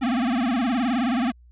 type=tone with vibrato; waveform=square; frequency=246.9 Hz; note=B3; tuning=in tune; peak=-21 dBFS; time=0.01-1.32 s; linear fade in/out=20 ms; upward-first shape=sine; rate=19 Hz; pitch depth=170 cents each way; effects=added 60 Hz sine -48 dBFS peak until 1.51 s + resampled to 8000 Hz